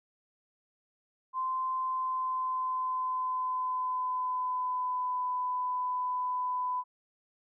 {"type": "tone with pitch glide", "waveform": "sine", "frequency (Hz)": [1036, 1000.7], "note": ["C6", "B5"], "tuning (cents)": [-17, 23], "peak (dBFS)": -29, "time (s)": [1.33, 6.84], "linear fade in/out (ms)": 50, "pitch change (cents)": -60, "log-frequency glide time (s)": [1.73, 5.23], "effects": []}